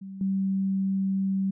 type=tone with level steps; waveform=sine; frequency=193.1 Hz; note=G3; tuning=26 cents flat; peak=-36 / -23 dBFS; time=0.01-1.51 s; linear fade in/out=10 ms; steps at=0.21 s; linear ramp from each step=2 ms; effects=none